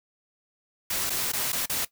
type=noise with dropouts; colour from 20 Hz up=white; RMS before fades=-28 dBFS; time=0.9-1.85 s; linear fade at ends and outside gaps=5 ms; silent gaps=1.097-1.102 / 1.32-1.332 / 1.521-1.528 / 1.658-1.696 s; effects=noise-tail reverb RT60 0.1 s tail -17 dB re dry